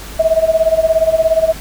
sine tone with tremolo, 646 Hz, E5, 35 cents flat, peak -6 dBFS, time 0.19-1.53 s, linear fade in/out 10 ms, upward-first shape sine, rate 17 Hz, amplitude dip 85%, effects added 50 Hz sine -31 dBFS peak until 1.6 s + pink hiss -32 dBFS RMS until 1.6 s

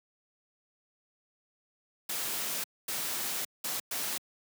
white noise bursts at uneven times, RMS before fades -34 dBFS, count 4, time 2.09-2.64 / 2.88-3.45 / 3.64-3.8 / 3.91-4.18 s, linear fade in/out 5 ms, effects high-pass 150 Hz 12 dB/octave

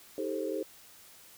sine chord, A half-diminished seventh, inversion second, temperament just, 316.8 / 396 / 440 / 528 Hz, Eb4 / G4 / A4 / C5, +31 / +18 / 0 / +16 cents, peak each -37 / -36 / -37 / -37 dBFS, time 0.18-0.63 s, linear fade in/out 2 ms, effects white hiss -55 dBFS RMS until 1.37 s

